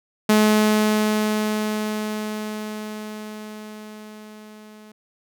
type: tone with level ramp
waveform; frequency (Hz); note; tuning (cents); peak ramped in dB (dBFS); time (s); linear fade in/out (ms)
sawtooth; 213.7; G#3; +50; -9 to -39; 0.29-4.92; 5
effects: none